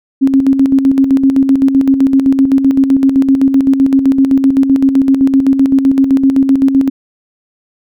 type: tone with tremolo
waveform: sine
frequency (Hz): 270.1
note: C#4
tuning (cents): -45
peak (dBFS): -4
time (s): 0.21-6.9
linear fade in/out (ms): 20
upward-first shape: square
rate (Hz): 7.8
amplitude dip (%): 55
effects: none